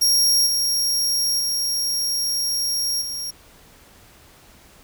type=tone with level steps; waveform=sawtooth; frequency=5588 Hz; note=F8; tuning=in tune; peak=-12 / -16 / -18 / -24 dBFS; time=0.01-3.31 s; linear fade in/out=10 ms; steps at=0.46 / 1.39 / 3.01 s; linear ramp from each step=10 ms; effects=pink hiss -50 dBFS RMS until 4.83 s